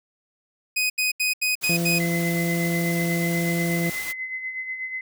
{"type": "tone bursts", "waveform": "sawtooth", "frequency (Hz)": 2500, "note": "D#7", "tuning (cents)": 8, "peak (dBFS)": -17, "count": 6, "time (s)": [0.76, 1.99], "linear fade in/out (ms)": 10, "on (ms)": 140, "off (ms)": 78}
{"type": "noise", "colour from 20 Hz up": "white", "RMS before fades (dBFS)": -34, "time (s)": [1.61, 4.13], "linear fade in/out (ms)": 20}
{"type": "harmonic tone", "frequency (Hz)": 170.1, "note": "F3", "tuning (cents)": -45, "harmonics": [1, 2, 3, 4], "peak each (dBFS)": [-23, -29, -33, -35], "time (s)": [1.69, 3.9], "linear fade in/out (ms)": 5}
{"type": "tone with tremolo", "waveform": "sine", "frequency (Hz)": 2043, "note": "C7", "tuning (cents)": -42, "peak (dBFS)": -26, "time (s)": [2, 5.01], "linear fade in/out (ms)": 2, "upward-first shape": "sine", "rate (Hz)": 8.2, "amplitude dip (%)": 55}
{"effects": []}